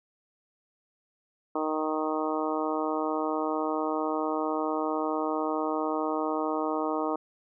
harmonic tone, 155.56 Hz, D#3, in tune, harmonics 2 / 3 / 4 / 5 / 6 / 7 / 8, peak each -31 / -33 / -34 / -35 / -36 / -36 / -37 dBFS, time 1.55-7.16 s, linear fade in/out 5 ms, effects none

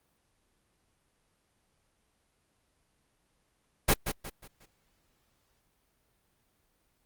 pink noise with echo, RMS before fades -22 dBFS, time 3.88-3.94 s, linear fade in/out 10 ms, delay 180 ms, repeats 4, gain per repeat -9 dB, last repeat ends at 4.66 s, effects pink hiss -73 dBFS RMS until 7.05 s + Opus 32 kbps

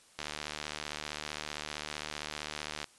click train, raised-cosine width 0.2 ms, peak -19 dBFS, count 201, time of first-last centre 0.19-2.843 s, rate 75.4 Hz, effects white hiss -61 dBFS RMS until 2.98 s + resampled to 24000 Hz

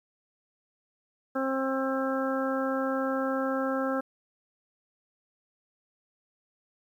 harmonic tone, 266.1 Hz, C4, 29 cents sharp, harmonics 1 / 2 / 3 / 4 / 5 / 6, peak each -30 / -30 / -38 / -40 / -34 / -39 dBFS, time 1.35-4.01 s, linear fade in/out 10 ms, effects 10-bit

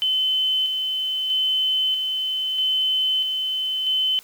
sine tone with tremolo, 3050 Hz, G7, 48 cents flat, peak -18 dBFS, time 0.02-4.19 s, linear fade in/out 0 ms, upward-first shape square, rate 0.78 Hz, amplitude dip 35%, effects white hiss -49 dBFS RMS until 4.23 s

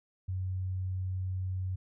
sine tone, 93.1 Hz, F#2, 11 cents sharp, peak -31 dBFS, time 0.28-1.76 s, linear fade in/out 10 ms, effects none

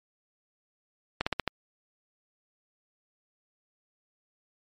slowing click train, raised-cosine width 0.3 ms, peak -10 dBFS, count 5, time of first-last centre 1.21-1.477 s, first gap 55 ms, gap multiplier 1.13, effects MP3 64 kbps

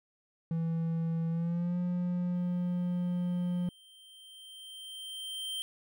triangle tone with pitch glide, 164.81 to 177.66 Hz, E3 to F3, 0 to +30 cents, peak -27 dBFS, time 0.51-3.69 s, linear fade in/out 2 ms, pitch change +130 cents, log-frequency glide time 1.29-1.78 s
square tone with exponential growth, 3136 Hz, G7, in tune, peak -34 dBFS, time 2.35-5.62 s, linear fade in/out 0 ms, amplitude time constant 710 ms
effects none

